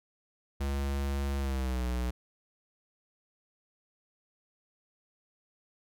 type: tone with pitch glide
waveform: square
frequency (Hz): 69.4 to 61.47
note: C#2 to B1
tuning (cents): +3 to -7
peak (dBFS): -30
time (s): 0.6-2.11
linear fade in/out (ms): 10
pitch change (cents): -210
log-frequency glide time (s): 1.38-1.86
effects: none